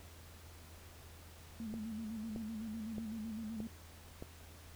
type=tone with vibrato; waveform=sine; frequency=220 Hz; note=A3; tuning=in tune; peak=-40 dBFS; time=1.6-3.67 s; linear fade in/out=0 ms; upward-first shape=square; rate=7.9 Hz; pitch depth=56 cents each way
type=click train; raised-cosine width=2 ms; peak=-31 dBFS; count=5; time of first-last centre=1.74-4.224 s; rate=1.61 Hz
effects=added 82 Hz sine -55 dBFS peak until 4.75 s + pink hiss -58 dBFS RMS until 4.75 s